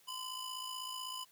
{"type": "ring-modulated tone", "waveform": "sawtooth", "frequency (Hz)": 2000, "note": "B6", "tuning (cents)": 21, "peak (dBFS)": -34, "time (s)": [0.07, 1.25], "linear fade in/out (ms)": 20, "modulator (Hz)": 972, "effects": ["white hiss -66 dBFS RMS until 1.31 s", "high-pass 100 Hz 12 dB/octave"]}